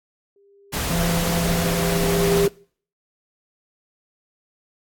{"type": "tone with exponential growth", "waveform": "sine", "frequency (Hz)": 400, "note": "G4", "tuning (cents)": 35, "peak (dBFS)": -15, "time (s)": [0.36, 2.48], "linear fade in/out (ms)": 2, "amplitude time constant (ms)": 460}
{"type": "noise", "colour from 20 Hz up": "pink", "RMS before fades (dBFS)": -25, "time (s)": [0.72, 2.48], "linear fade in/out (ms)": 20}
{"type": "harmonic tone", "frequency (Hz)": 169.8, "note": "F3", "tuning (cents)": -48, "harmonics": [1, 3, 4], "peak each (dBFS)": [-22, -32, -34], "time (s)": [0.9, 2.46], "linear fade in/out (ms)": 2}
{"effects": ["noise-tail reverb RT60 0.5 s tail -24 dB re dry", "AAC 64 kbps"]}